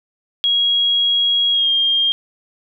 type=tone with pitch glide; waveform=sine; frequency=3300 to 3215 Hz; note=G#7 to G7; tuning=-12 to +43 cents; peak=-13 dBFS; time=0.44-2.12 s; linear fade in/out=0 ms; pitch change=-45 cents; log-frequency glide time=1.52-1.7 s; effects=none